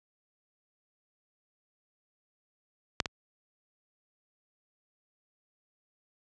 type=clicks; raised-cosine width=0.2 ms; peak=-7 / -15 dBFS; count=2; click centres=3.002 / 3.058 s; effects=high-pass 60 Hz 12 dB/octave + resampled to 22050 Hz